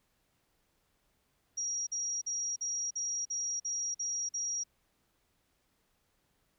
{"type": "tone bursts", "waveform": "sine", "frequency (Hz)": 5690, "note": "F8", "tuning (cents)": 31, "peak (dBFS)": -32, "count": 9, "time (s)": [1.57, 4.638], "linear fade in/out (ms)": 10, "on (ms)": 300, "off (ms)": 46, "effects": ["pink hiss -75 dBFS RMS until 6.58 s"]}